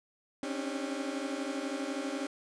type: tone cluster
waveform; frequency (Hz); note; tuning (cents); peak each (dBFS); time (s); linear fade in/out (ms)
30% pulse; 268 / 280.2 / 304.3 / 395.8; C4 / C#4 / D#4 / G4; +42 / +19 / -38 / +17; -36 / -35 / -38 / -40; 0.43-2.27; 2
effects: resampled to 22050 Hz